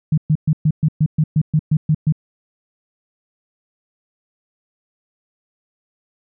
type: tone bursts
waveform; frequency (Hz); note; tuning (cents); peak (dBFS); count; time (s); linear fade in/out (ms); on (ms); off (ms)
sine; 154.2; D#3; -15; -11; 12; 0.12-2.124; 5; 57; 120
effects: none